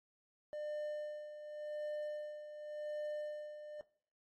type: tone with tremolo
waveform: triangle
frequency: 600 Hz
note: D5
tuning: 37 cents sharp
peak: -36 dBFS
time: 0.53-3.81 s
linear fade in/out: 0 ms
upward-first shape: sine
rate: 0.89 Hz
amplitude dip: 65%
effects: noise-tail reverb RT60 0.6 s tail -20 dB re dry + AAC 32 kbps